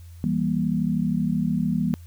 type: chord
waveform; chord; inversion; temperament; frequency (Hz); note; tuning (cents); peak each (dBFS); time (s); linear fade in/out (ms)
sine; E diminished; none; just; 164.81 / 197.78 / 237.3; E3 / G3 / Bb3; 0 / +16 / +31; -25; 0.24-1.94; 0
effects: added 85 Hz sine -40 dBFS peak until 2.06 s + white hiss -58 dBFS RMS until 2.06 s